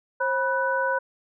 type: tone cluster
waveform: sine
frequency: 534 / 978 / 1495 Hz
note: C5 / B5 / F#6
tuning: +35 / -17 / +17 cents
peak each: -26 dBFS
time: 0.2-0.99 s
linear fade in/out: 10 ms
effects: none